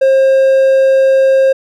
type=tone; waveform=triangle; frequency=534 Hz; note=C5; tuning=35 cents sharp; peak=-4 dBFS; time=0.01-1.53 s; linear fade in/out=10 ms; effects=none